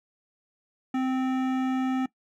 sine tone with hard clipping, 260 Hz, C4, 11 cents flat, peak -26 dBFS, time 0.94-2.06 s, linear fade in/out 5 ms, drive 15 dB, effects noise-tail reverb RT60 0.1 s tail -20 dB re dry

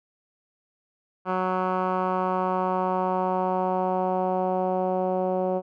10% pulse tone with low-pass filter sweep, 185 Hz, F#3, in tune, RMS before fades -25 dBFS, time 1.25-5.62 s, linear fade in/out 50 ms, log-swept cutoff 1400 to 600 Hz, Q 2, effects none

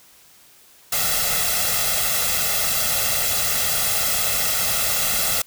white noise with comb filter, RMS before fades -21 dBFS, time 0.92-5.42 s, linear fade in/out 5 ms, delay 1.5 ms, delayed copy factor +0.9, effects white hiss -51 dBFS RMS until 5.46 s

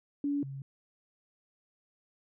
sine tone pair in turn, 285.7 / 136.64 Hz, D4 / C#3, -48 / -25 cents, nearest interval octave + minor second, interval 1277 cents, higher first, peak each -28 / -38 dBFS, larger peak first, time 0.24-0.43 / 0.43-0.62 s, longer neither, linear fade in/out 2 ms, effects none

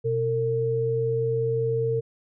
sine tone pair together, 124.47 / 454.2 Hz, B2 / A#4, +14 / -45 cents, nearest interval octave + minor seventh, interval 2241 cents, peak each -27 / -23 dBFS, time 0.04-2.01 s, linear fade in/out 20 ms, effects none

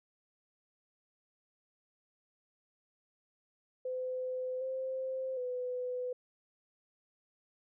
sine tone with pitch steps, 510 / 523 / 499.6 Hz, C5 / C5 / B4, -44 / -1 / +20 cents, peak -34 dBFS, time 3.85-6.13 s, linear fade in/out 5 ms, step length 760 ms, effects none

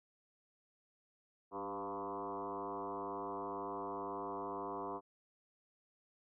sine tone with frequency modulation, 698.5 Hz, F5, in tune, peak -39 dBFS, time 1.51-5.01 s, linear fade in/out 50 ms, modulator 102 Hz, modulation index 4.2, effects none

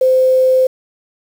sine tone with quantisation, 517 Hz, C5, 21 cents flat, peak -8 dBFS, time 0.01-0.67 s, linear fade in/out 5 ms, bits 6, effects none

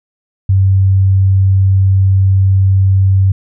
sine tone, 96.1 Hz, G2, 34 cents flat, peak -6 dBFS, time 0.49-3.32 s, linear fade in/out 5 ms, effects none

